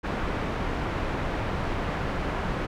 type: low-pass noise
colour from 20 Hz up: pink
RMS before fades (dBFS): -29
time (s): 0.03-2.67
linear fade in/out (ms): 20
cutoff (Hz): 1900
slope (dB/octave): 12
effects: none